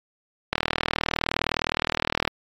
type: click train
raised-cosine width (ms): 0.3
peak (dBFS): -5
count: 70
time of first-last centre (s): 0.53-2.277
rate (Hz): 39.5
effects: AAC 64 kbps